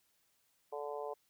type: harmonic tone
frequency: 145.7 Hz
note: D3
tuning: 13 cents flat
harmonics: 3 / 4 / 5 / 6 / 7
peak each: -42 / -44 / -46 / -48 / -49 dBFS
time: 0.72-1.14 s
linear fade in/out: 10 ms
effects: white hiss -75 dBFS RMS until 1.29 s